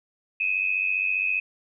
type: tone pair together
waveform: sine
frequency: 2496 / 2591 Hz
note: D#7 / E7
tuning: +5 / -30 cents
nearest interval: minor second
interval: 65 cents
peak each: -25 dBFS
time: 0.4-1.4 s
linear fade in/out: 5 ms
effects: none